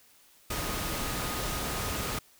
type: tone in noise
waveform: sine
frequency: 1244.5 Hz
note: D#6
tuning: in tune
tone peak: -42 dBFS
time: 0.5-2.19 s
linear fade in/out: 5 ms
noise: pink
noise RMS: -33 dBFS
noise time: 0.5-2.19 s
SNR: -12 dB
effects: white hiss -60 dBFS RMS until 2.39 s